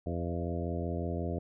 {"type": "harmonic tone with a mistuned harmonic", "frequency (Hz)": 85.5, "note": "F2", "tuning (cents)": -36, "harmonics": [1, 2, 3, 4, 5, 6, 7, 8], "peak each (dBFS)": [-35, -38, -40, -41, -42, -43, -43, -44], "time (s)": [0.06, 1.39], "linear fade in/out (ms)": 5, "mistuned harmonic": 7, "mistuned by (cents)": 28, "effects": []}